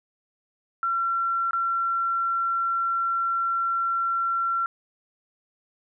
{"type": "tone with dropouts", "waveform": "sine", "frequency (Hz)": 1360, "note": "F6", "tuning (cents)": -46, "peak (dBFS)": -22, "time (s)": [0.83, 4.66], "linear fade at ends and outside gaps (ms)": 1, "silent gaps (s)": [1.509, 1.532], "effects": []}